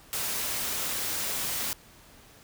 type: noise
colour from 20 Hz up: white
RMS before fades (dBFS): -31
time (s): 0.13-1.73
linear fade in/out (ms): 0
effects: pink hiss -54 dBFS RMS until 2.43 s